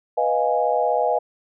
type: chord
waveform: sine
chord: F half-diminished seventh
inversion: second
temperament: equal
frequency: 493.9 / 622.3 / 698.5 / 830.6 Hz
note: Cb5 / Eb5 / F5 / Ab5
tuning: 0 / 0 / 0 / 0 cents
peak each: -23 dBFS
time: 0.17-1.19 s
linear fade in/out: 10 ms
effects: none